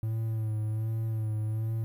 triangle tone with vibrato, 110 Hz, A2, in tune, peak -26 dBFS, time 0.03-1.84 s, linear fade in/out 0 ms, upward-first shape sine, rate 1.3 Hz, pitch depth 35 cents each way, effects 10-bit

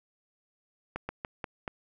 slowing click train, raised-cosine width 0.5 ms, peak -19 dBFS, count 5, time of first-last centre 0.96-1.678 s, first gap 130 ms, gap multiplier 1.22, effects none

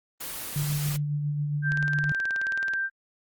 white noise, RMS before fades -35 dBFS, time 0.2-0.97 s, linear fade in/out 10 ms
sine tone with tremolo, 146.83 Hz, D3, in tune, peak -24 dBFS, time 0.56-2.12 s, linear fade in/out 0 ms, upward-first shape sine, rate 7.3 Hz, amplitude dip 30%
sine tone, 1574 Hz, G6, 7 cents sharp, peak -25 dBFS, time 1.62-2.9 s, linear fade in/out 50 ms
click train, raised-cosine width 0.2 ms, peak -21 dBFS, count 20, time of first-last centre 1.72-2.736 s, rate 18.7 Hz
effects Opus 24 kbps

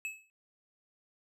square tone with exponential decay, 2592 Hz, E7, 30 cents flat, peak -33 dBFS, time 0.05-0.3 s, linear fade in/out 0 ms, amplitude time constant 54 ms, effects low-pass 12000 Hz 12 dB/octave

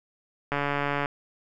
click train, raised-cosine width 0.5 ms, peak -12 dBFS, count 78, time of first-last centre 0.52-1.058 s, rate 143 Hz, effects none

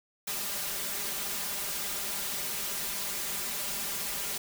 white noise with comb filter, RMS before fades -34 dBFS, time 0.27-4.38 s, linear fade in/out 5 ms, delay 5 ms, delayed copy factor +0.85, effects none

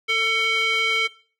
square tone with band-pass filter, 447.1 Hz, A4, 28 cents sharp, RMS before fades -21 dBFS, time 0.08-1.08 s, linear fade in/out 20 ms, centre 2600 Hz, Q 7.9, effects noise-tail reverb RT60 0.4 s tail -18 dB re dry

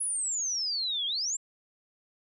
sine exponential two-way sweep, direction down then up, 10548 to 3200 to 7610 Hz, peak -28 dBFS, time 0-1.37 s, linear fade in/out 10 ms, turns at 1.06 s, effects none

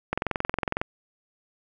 click train, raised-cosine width 0.5 ms, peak -10 dBFS, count 16, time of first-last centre 0.13-0.815 s, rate 21.9 Hz, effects none

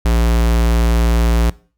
square tone, 57.8 Hz, A#1, 14 cents flat, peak -12 dBFS, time 0.05-1.5 s, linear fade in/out 5 ms, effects noise-tail reverb RT60 0.4 s tail -21 dB re dry

